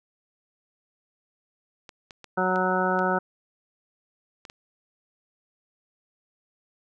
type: clicks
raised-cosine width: 0.2 ms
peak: -25 dBFS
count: 7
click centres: 1.892 / 2.108 / 2.243 / 2.559 / 2.991 / 4.452 / 4.499 s
type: harmonic tone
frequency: 185 Hz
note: F#3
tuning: in tune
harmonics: 1 / 2 / 3 / 4 / 5 / 7 / 8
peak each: -29 / -29 / -29 / -29 / -29 / -29 / -29 dBFS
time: 2.37-3.19 s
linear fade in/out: 10 ms
effects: none